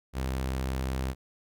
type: tone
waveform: sawtooth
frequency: 65.41 Hz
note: C2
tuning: in tune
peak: -25 dBFS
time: 0.13-1.15 s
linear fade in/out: 50 ms
effects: none